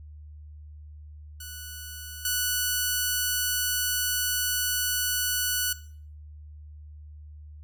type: tone with level steps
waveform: 5% pulse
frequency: 1480 Hz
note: F#6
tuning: in tune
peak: -27 / -13 dBFS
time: 1.4-5.73 s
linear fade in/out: 5 ms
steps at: 2.25 s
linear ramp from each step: 2 ms
effects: noise-tail reverb RT60 0.5 s tail -17 dB re dry + added 75 Hz sine -42 dBFS peak until 7.63 s